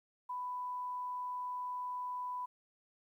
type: tone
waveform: sine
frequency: 994 Hz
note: B5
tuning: 11 cents sharp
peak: -37 dBFS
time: 0.29-2.46 s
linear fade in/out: 10 ms
effects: 12-bit